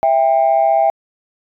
sine tone pair together, 660 / 795 Hz, E5 / G5, +2 / +24 cents, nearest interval minor third, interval 322 cents, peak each -12 dBFS, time 0.03-0.9 s, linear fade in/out 0 ms, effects tanh soft clip ceiling -5 dBFS

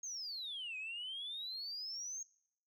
sine exponential two-way sweep, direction down then up, 6570 to 2489 to 6570 Hz, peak -40 dBFS, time 0.03-2.23 s, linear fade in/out 5 ms, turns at 0.77 s, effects noise-tail reverb RT60 0.7 s tail -24 dB re dry + tanh soft clip ceiling -37 dBFS

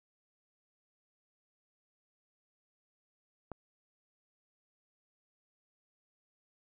click, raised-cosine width 1 ms, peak -27 dBFS, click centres 3.517 s, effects none

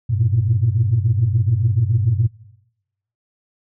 sine tone cluster, 97.3 / 113.9 / 120.9 Hz, G2 / A#2 / B2, -12 / -40 / -36 cents, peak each -18 dBFS, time 0.09-2.28 s, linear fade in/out 20 ms, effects noise-tail reverb RT60 0.9 s tail -21 dB re dry + tanh soft clip ceiling -7 dBFS

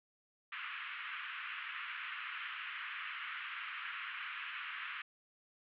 pink band-pass noise, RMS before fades -44 dBFS, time 0.52-5.02 s, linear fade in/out 5 ms, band 1200 to 3000 Hz, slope 48 dB/octave, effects none

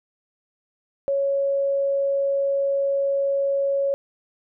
sine tone, 554.4 Hz, C#5, in tune, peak -19 dBFS, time 1.08-3.94 s, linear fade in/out 0 ms, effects none

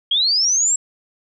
sine linear sweep, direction up, 3181 to 7700 Hz, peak -14 dBFS, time 0.11-0.76 s, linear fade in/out 5 ms, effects none

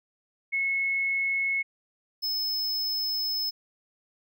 sine / square tone pair in turn, 2187 / 5202 Hz, C#7 / E8, -24 / -24 cents, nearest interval octave + minor third, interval 1500 cents, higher second, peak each -24 / -27 dBFS, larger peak first, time 0.52-1.63 / 2.22-3.51 s, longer second, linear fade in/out 20 ms, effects none

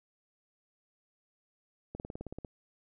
slowing click train, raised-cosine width 2 ms, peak -27 dBFS, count 10, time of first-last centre 1.95-2.448 s, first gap 49 ms, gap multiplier 1.03, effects none

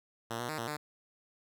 5% pulse tone with pitch steps, 115.7 / 120.8 / 155 / 116.4 / 149.8 Hz, A#2 / B2 / D#3 / A#2 / D3, -13 / -38 / -6 / -2 / +35 cents, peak -24 dBFS, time 0.3-0.77 s, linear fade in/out 10 ms, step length 94 ms, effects none

